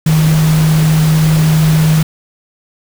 sine tone in noise, 156.9 Hz, D#3, 15 cents sharp, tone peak -7 dBFS, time 0.06-2.03 s, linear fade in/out 5 ms, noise pink, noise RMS -21 dBFS, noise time 0.06-2.03 s, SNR +11 dB, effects none

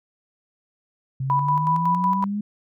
sine exponential sweep, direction up, 130.81 to 210.3 Hz, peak -23 dBFS, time 1.2-2.41 s, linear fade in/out 5 ms
sine tone with tremolo, 987.8 Hz, B5, in tune, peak -17 dBFS, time 1.3-2.24 s, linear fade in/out 0 ms, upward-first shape square, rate 5.4 Hz, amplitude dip 45%
effects none

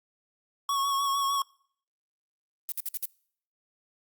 square tone with vibrato, 1109 Hz, C#6, in tune, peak -26 dBFS, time 0.69-1.42 s, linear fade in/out 2 ms, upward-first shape sine, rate 6.6 Hz, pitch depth 30 cents each way
violet noise bursts, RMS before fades -31 dBFS, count 5, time 2.69-3.055 s, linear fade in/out 0 ms, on 29 ms, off 55 ms
effects noise-tail reverb RT60 0.6 s tail -25 dB re dry + Opus 48 kbps

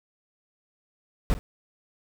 brown noise with echo, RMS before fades -21 dBFS, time 1.3-1.34 s, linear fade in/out 0 ms, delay 50 ms, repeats 1, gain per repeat -15 dB, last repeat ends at 1.39 s, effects none

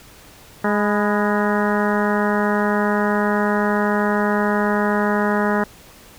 harmonic tone with a mistuned harmonic, 207.7 Hz, G#3, in tune, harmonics 1 / 2 / 3 / 4 / 5 / 6 / 7 / 8 / 9, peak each -20 / -23 / -25 / -26 / -27 / -28 / -28 / -29 / -30 dBFS, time 0.64-5.64 s, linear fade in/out 5 ms, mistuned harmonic 5, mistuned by -56 cents, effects pink hiss -45 dBFS RMS until 6.18 s

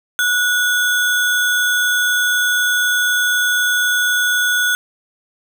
sine tone with sample-and-hold, 1464 Hz, F#6, 19 cents flat, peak -13 dBFS, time 0.19-4.75 s, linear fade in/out 0 ms, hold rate 4900 Hz, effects none

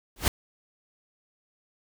pink noise with exponential growth, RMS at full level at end -17 dBFS, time 0.16-0.28 s, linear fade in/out 2 ms, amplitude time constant 24 ms, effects none

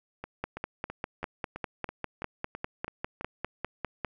two click trains, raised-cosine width 0.5 ms, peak -16 / -22 dBFS, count 19 / 10, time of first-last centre 0.44-4.047 / 0.24-3.21 s, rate 4.99 / 3.03 Hz, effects none

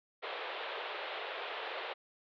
pink band-pass noise, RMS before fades -41 dBFS, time 0.22-1.94 s, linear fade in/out 20 ms, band 410 to 3800 Hz, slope 48 dB/octave, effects none

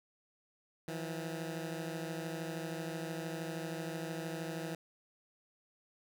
15% pulse beating tone pair, 161.9 / 174.9 Hz, E3 / F3, -31 / +3 cents, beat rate 13 Hz, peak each -33 / -38 dBFS, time 0.88-4.75 s, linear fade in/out 2 ms, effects none

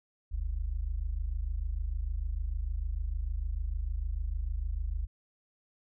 sine tone pair together, 42.54 / 69.2 Hz, F1 / C#2, -45 / -2 cents, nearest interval minor sixth, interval 843 cents, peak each -32 / -34 dBFS, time 0.31-5.07 s, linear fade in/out 20 ms, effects none

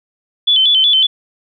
sine tone with vibrato, 3254 Hz, G#7, 36 cents flat, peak -8 dBFS, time 0.47-1.07 s, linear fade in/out 10 ms, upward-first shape square, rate 5.4 Hz, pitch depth 97 cents each way, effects none

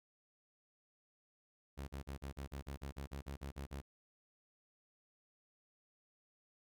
sawtooth tone bursts, 69.3 Hz, C#2, in tune, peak -39 dBFS, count 14, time 1.77-3.817 s, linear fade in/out 20 ms, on 110 ms, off 39 ms, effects none

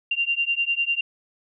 sine beating tone pair, 2772 / 2782 Hz, F7 / F7, -14 / -7 cents, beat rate 10 Hz, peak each -24 dBFS, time 0.11-1.01 s, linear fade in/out 5 ms, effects none

